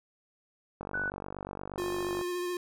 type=click train; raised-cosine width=1 ms; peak=-24 dBFS; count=69; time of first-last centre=0.81-2.212 s; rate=48.5 Hz
type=tone; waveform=sine; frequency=1487 Hz; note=F#6; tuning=8 cents sharp; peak=-30 dBFS; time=0.94-1.1 s; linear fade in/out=2 ms
type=tone with vibrato; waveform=square; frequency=355.7 Hz; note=F4; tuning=32 cents sharp; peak=-32 dBFS; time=1.78-2.57 s; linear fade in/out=2 ms; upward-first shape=sine; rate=14 Hz; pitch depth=18 cents each way
effects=none